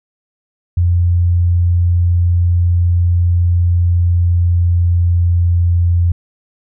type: tone with pitch glide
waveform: sine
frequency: 87.31 to 86.66 Hz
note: F2 to F2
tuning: 0 to -13 cents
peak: -9 dBFS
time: 0.77-6.12 s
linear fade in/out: 5 ms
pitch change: -13 cents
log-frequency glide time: 3.55-5.83 s
effects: none